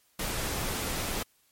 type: noise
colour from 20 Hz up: pink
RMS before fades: -32 dBFS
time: 0.19-1.23 s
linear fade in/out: 5 ms
effects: white hiss -67 dBFS RMS until 1.51 s + MP3 64 kbps

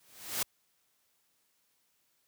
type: noise with exponential growth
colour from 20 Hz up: white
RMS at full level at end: -29 dBFS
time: 0-0.43 s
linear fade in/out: 5 ms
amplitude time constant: 93 ms
effects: white hiss -74 dBFS RMS until 2.27 s + high-pass 60 Hz 12 dB/octave

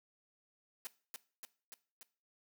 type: noise with echo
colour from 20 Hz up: white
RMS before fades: -42 dBFS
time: 0.85-0.87 s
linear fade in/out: 0 ms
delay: 290 ms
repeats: 4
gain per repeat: -3 dB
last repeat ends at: 2.03 s
effects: noise-tail reverb RT60 0.4 s tail -19 dB re dry + high-pass 200 Hz 12 dB/octave

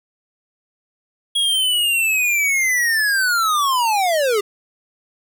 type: linear sweep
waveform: square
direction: down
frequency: 3322 to 391.5 Hz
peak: -16 dBFS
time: 1.35-4.41 s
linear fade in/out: 10 ms
effects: none

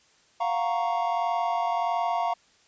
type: chord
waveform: triangle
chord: Gb major seventh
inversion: third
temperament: equal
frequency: 698.5 / 740 / 932.3 / 1108.7 Hz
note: F5 / Gb5 / Bb5 / Db6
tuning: 0 / 0 / 0 / 0 cents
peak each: -25 / -31 / -27 / -31 dBFS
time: 0.4-2.34 s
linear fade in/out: 10 ms
effects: white hiss -61 dBFS RMS until 2.67 s + resampled to 16000 Hz

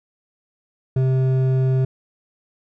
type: tone with hard clipping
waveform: sine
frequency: 130.81 Hz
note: C3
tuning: in tune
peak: -17 dBFS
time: 0.96-1.85 s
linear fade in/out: 5 ms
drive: 8 dB
effects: none

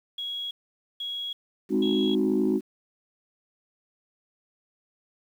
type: tone bursts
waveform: sine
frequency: 3322 Hz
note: G#7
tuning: in tune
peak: -30 dBFS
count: 3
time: 0.18-2.15 s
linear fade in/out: 5 ms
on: 330 ms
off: 490 ms
type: chord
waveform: sine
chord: Ab dominant seventh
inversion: none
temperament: equal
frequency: 207.7 / 261.6 / 311.1 / 370 Hz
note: Ab3 / C4 / Eb4 / Gb4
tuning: 0 / 0 / 0 / 0 cents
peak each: -26 / -26 / -26 / -25 dBFS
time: 1.69-2.61 s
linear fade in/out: 50 ms
effects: tanh soft clip ceiling -14 dBFS + 9-bit

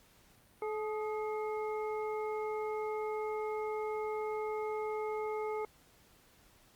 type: harmonic tone with a mistuned harmonic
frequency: 430 Hz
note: A4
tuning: 40 cents flat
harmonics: 1 / 2 / 3 / 5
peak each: -35 / -41 / -45 / -49 dBFS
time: 0.62-5.65 s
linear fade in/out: 2 ms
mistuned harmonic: 3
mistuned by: -58 cents
effects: pink hiss -64 dBFS RMS until 6.75 s + Opus 48 kbps

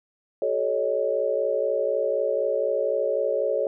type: tone cluster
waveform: sine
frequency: 378.7 / 431 / 556 / 620 Hz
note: F#4 / A4 / C#5 / D#5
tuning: +40 / -36 / +5 / -6 cents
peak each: -32 / -27 / -24 / -29 dBFS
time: 0.42-3.67 s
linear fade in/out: 2 ms
effects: none

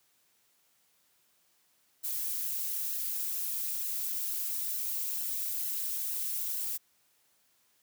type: noise with flanger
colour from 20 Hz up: violet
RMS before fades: -34 dBFS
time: 2.03-6.78 s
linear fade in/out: 20 ms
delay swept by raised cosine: 0.84 to 5.64 ms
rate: 2.2 Hz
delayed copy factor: -0.65
effects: white hiss -70 dBFS RMS until 7.82 s + high-pass 80 Hz 12 dB/octave

